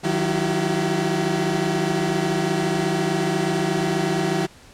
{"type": "tone cluster", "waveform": "30% pulse", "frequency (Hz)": [155.9, 184.1, 336.7, 382.6], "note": ["D#3", "F#3", "E4", "G4"], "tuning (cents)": [4, -8, 37, -42], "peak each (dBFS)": -23, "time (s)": [0.03, 4.47], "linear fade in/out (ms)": 20, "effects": ["pink hiss -48 dBFS RMS until 4.73 s", "low-pass 9000 Hz 12 dB/octave"]}